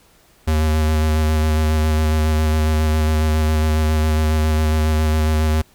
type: tone with vibrato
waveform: square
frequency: 77.78 Hz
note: D#2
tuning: in tune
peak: -15 dBFS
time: 0.47-5.62 s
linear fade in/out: 10 ms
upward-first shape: square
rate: 7.3 Hz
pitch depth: 15 cents each way
effects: pink hiss -53 dBFS RMS until 5.74 s